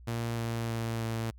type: tone with pitch steps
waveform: sawtooth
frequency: 116.54 / 115.53 / 114.54 / 113.55 Hz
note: A#2 / A#2 / A#2 / A#2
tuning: 0 / -15 / -30 / -45 cents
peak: -27 dBFS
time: 0.07-1.31 s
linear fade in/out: 10 ms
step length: 310 ms
effects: added 60 Hz sine -48 dBFS peak until 1.38 s